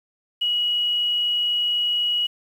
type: tone with quantisation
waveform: sine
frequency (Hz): 2912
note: F#7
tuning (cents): -28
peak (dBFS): -19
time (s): 0.41-2.27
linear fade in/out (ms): 10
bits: 8
effects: none